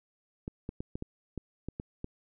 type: clicks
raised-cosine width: 3 ms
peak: -23 dBFS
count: 9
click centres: 0.479 / 0.691 / 0.805 / 0.955 / 1.024 / 1.377 / 1.686 / 1.799 / 2.044 s
effects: none